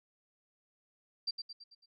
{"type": "tone with echo", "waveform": "sine", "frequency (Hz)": 4703, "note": "D8", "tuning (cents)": 2, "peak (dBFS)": -31, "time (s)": [1.27, 1.31], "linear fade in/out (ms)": 10, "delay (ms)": 110, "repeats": 5, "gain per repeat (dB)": -6, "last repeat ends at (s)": 1.86, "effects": []}